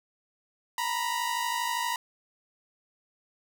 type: tone pair together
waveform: sawtooth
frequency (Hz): 932.3 / 984.8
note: A#5 / B5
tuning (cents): 0 / -5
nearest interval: minor second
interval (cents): 95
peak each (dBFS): -27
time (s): 0.78-1.96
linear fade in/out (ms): 2
effects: none